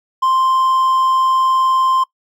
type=tone; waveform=triangle; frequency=1046.5 Hz; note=C6; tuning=in tune; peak=-10 dBFS; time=0.22-2.04 s; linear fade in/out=10 ms; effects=noise-tail reverb RT60 0.1 s tail -21 dB re dry